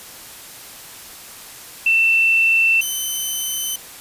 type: tone pair in turn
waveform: sine / 5% pulse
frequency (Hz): 2679 / 3048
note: E7 / G7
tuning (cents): +27 / -49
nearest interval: major second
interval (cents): 224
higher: second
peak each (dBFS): -12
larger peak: neither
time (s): 1.86-2.81 / 2.81-3.76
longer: neither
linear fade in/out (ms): 5
effects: white hiss -38 dBFS RMS until 4 s + resampled to 32000 Hz